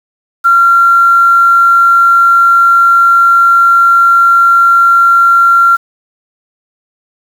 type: tone with quantisation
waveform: sine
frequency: 1375 Hz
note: F6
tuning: 27 cents flat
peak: -3 dBFS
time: 0.44-5.77 s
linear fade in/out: 20 ms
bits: 5
effects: none